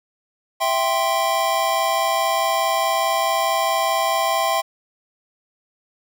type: chord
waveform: square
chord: C major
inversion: first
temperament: equal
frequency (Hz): 659.3 / 784 / 1046.5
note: E5 / G5 / C6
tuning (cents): 0 / 0 / 0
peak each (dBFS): -23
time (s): 0.6-4.62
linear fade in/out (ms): 20
effects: 9-bit